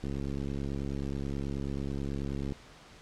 click train, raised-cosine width 3 ms, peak -23 dBFS, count 173, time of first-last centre 0.04-2.522 s, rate 69.3 Hz, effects pink hiss -53 dBFS RMS until 3.01 s + low-pass 6000 Hz 12 dB/octave

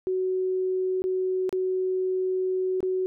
sine tone with dropouts, 372.6 Hz, F#4, 12 cents sharp, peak -23 dBFS, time 0.07-3.06 s, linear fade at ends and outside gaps 0 ms, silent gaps 1.02-1.04 / 1.493-1.527 / 2.805-2.829 s, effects none

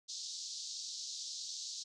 pink band-pass noise, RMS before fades -44 dBFS, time 0.08-1.84 s, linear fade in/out 20 ms, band 3900 to 6900 Hz, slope 48 dB/octave, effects none

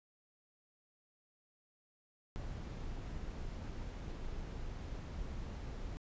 brown noise, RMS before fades -43 dBFS, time 2.36-5.97 s, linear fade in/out 0 ms, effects resampled to 16000 Hz

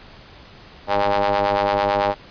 sawtooth ring-modulated tone, 100.5 Hz, G2, 44 cents sharp, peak -10 dBFS, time 0.87-2.15 s, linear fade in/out 50 ms, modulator 708 Hz, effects pink hiss -44 dBFS RMS until 2.3 s + resampled to 11025 Hz

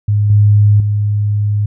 sine tone with level steps, 103.83 Hz, G#2, in tune, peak -9 / -5 / -11 dBFS, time 0.08-1.66 s, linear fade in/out 5 ms, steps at 0.3 / 0.8 s, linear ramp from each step 2 ms, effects none

